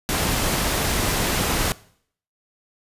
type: noise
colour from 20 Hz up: pink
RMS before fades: -22 dBFS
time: 0.09-1.72 s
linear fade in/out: 0 ms
effects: noise-tail reverb RT60 0.6 s tail -20 dB re dry + resampled to 32000 Hz